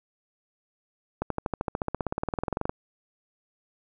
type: accelerating click train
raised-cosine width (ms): 1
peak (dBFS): -13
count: 26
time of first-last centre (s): 1.22-2.695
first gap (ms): 83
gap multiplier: 0.97
effects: none